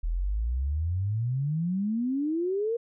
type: exponential sweep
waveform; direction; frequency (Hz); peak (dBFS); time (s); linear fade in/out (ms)
sine; up; 39 to 476.9; -25; 0.03-2.77; 10
effects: none